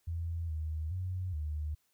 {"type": "tone with pitch steps", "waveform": "sine", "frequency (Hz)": [83.7, 78.4, 91.9, 75.8], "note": ["E2", "D#2", "F#2", "D#2"], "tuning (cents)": [27, 14, -11, -45], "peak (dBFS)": -33, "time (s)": [0.07, 1.75], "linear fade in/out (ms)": 10, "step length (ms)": 420, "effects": ["white hiss -75 dBFS RMS until 1.93 s"]}